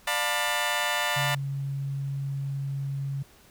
15% pulse chord, B half-diminished seventh, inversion first, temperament just, 592.7 / 711.2 / 889 / 987.8 Hz, D5 / F5 / A5 / B5, +16 / +31 / +18 / 0 cents, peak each -25 dBFS, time 0.07-1.35 s, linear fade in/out 5 ms
sine tone, 138.2 Hz, C#3, 5 cents flat, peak -28 dBFS, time 1.16-3.23 s, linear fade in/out 10 ms
effects pink hiss -56 dBFS RMS until 3.5 s

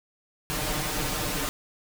pink noise with comb filter, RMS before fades -29 dBFS, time 0.5-1.49 s, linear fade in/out 0 ms, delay 6.6 ms, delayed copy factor +0.9, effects none

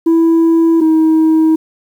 sine tone pair in turn, 329.6 / 318.1 Hz, E4 / D#4, 0 / +38 cents, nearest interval minor second, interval 62 cents, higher first, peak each -4 dBFS, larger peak neither, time 0.06-0.81 / 0.81-1.56 s, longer neither, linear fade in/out 10 ms, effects tanh soft clip ceiling -6 dBFS + 7-bit

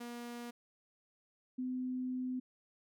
sawtooth / sine tone pair in turn, 238.9 / 254.3 Hz, A#3 / C4, +43 / -49 cents, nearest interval minor second, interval 108 cents, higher second, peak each -39 / -35 dBFS, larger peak second, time 0-0.51 / 1.58-2.4 s, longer second, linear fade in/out 10 ms, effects none

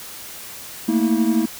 triangle tone cluster, 221.8 / 233.8 / 323 Hz, A3 / A#3 / E4, +14 / +5 / -35 cents, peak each -18 dBFS, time 0.88-1.46 s, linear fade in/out 10 ms, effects white hiss -36 dBFS RMS until 1.59 s

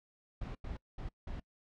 brown noise bursts at uneven times, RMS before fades -41 dBFS, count 4, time 0.41-0.55 / 0.64-0.77 / 0.98-1.09 / 1.27-1.4 s, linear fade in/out 5 ms, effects noise-tail reverb RT60 0.1 s tail -24 dB re dry + low-pass 4000 Hz 12 dB/octave

